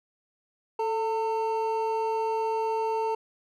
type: tone pair together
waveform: triangle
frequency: 440.1 / 903.9 Hz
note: A4 / A5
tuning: 0 / +46 cents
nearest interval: octave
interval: 1246 cents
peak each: -26 dBFS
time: 0.79-3.15 s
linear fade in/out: 5 ms
effects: none